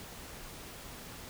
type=silence; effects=pink hiss -47 dBFS RMS until 1.29 s